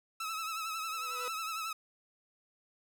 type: tone with vibrato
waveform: sawtooth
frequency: 1301 Hz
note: E6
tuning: 23 cents flat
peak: -32 dBFS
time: 0.2-1.73 s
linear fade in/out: 5 ms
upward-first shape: triangle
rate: 11 Hz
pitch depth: 62 cents each way
type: tone with exponential growth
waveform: sawtooth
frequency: 493.9 Hz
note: B4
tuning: in tune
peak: -34 dBFS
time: 0.77-1.28 s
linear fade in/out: 1 ms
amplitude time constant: 110 ms
effects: none